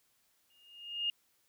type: tone with exponential growth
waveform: sine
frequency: 2838 Hz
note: F7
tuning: 27 cents sharp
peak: -28 dBFS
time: 0.5-1.1 s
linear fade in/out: 2 ms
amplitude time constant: 130 ms
effects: white hiss -73 dBFS RMS until 1.48 s